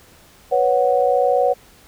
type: chord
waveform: sine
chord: B suspended second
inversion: none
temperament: equal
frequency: 493.9 / 554.4 / 740 Hz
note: B4 / C#5 / F#5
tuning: 0 / 0 / 0 cents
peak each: -18 dBFS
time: 0.51-1.54 s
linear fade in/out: 20 ms
effects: pink hiss -49 dBFS RMS until 1.87 s